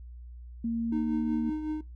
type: tone with pitch glide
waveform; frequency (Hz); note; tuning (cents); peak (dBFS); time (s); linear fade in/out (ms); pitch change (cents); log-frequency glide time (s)
sine; 230.4 to 232.7; A#3 to A#3; -20 to -3; -27; 0.64-1.5; 5; +17; 0.89-1.38
type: tone with tremolo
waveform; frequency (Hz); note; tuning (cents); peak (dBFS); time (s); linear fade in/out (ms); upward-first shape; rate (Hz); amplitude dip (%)
triangle; 308; D#4; -17; -26; 0.92-1.81; 5; triangle; 5.4; 55
effects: noise-tail reverb RT60 0.2 s tail -20 dB re dry + added 60 Hz sine -42 dBFS peak until 1.95 s